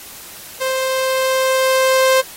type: tone with level ramp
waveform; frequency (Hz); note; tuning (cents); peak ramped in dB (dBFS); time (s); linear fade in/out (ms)
sawtooth; 524; C5; +2; -14 to -6; 0.6-2.22; 20
effects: white hiss -36 dBFS RMS until 2.36 s + AAC 48 kbps